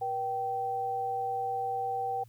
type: tone pair together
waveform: sine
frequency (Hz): 480.5 / 775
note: B4 / G5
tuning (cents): -48 / -20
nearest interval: minor sixth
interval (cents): 828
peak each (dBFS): -37 / -30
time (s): 0.01-2.24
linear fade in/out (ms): 10
effects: added 116 Hz sine -52 dBFS peak until 2.28 s + white hiss -68 dBFS RMS until 2.28 s